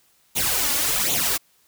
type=noise with flanger; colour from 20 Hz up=white; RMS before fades=-22 dBFS; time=0.35-1.38 s; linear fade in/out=20 ms; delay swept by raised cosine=0.29 to 3.59 ms; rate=1.3 Hz; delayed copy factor=+0.7; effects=white hiss -61 dBFS RMS until 1.67 s